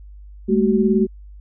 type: tone cluster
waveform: sine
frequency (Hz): 204.8 / 223.2 / 376.9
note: G#3 / A3 / F#4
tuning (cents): -24 / +25 / +32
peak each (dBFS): -18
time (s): 0.48-1.07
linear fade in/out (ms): 20
effects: added 50 Hz sine -37 dBFS peak until 1.4 s